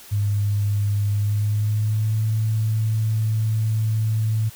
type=tone with pitch glide; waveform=sine; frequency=102.4 to 109.75 Hz; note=G#2 to A2; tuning=-24 to -4 cents; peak=-18 dBFS; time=0.11-4.5 s; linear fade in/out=20 ms; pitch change=+120 cents; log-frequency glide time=1.1-2.26 s; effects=white hiss -44 dBFS RMS until 4.55 s